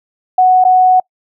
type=tone with dropouts; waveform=sine; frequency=740 Hz; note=F#5; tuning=in tune; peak=-5 dBFS; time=0.38-1 s; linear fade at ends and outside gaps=5 ms; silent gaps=0.641-0.649 s; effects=noise-tail reverb RT60 0.1 s tail -26 dB re dry